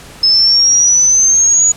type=exponential sweep; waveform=sine; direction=up; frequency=5180 to 6850 Hz; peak=-6 dBFS; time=0.23-1.72 s; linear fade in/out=5 ms; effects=pink hiss -35 dBFS RMS until 1.76 s + low-pass 11000 Hz 12 dB/octave

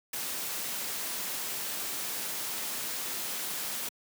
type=noise; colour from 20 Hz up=white; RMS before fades=-35 dBFS; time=0.13-3.89 s; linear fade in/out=5 ms; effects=high-pass 150 Hz 12 dB/octave

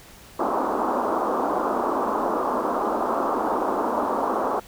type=band-pass noise; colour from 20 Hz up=white; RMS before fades=-24 dBFS; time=0.39-4.6 s; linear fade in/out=5 ms; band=220 to 1200 Hz; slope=48 dB/octave; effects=pink hiss -47 dBFS RMS until 4.67 s

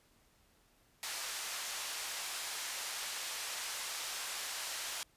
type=band-pass noise; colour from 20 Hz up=white; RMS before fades=-41 dBFS; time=1.03-5.03 s; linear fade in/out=0 ms; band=700 to 7900 Hz; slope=12 dB/octave; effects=pink hiss -69 dBFS RMS until 5.16 s + resampled to 32000 Hz

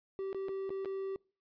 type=tone with dropouts; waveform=triangle; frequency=387.1 Hz; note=G4; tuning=22 cents flat; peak=-33 dBFS; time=0.19-1.16 s; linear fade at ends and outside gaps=0 ms; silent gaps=0.329-0.346 / 0.484-0.491 / 0.694-0.704 / 0.848-0.857 s; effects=noise-tail reverb RT60 0.4 s tail -26 dB re dry + resampled to 11025 Hz

